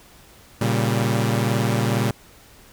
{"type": "chord", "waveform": "sawtooth", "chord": "G diminished", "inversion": "first", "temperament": "equal", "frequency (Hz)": [116.54, 138.59, 196], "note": ["Bb2", "Db3", "G3"], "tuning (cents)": [0, 0, 0], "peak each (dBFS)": [-17, -21, -21], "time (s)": [0.61, 2.11], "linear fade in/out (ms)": 5, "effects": ["pink hiss -49 dBFS RMS until 2.72 s"]}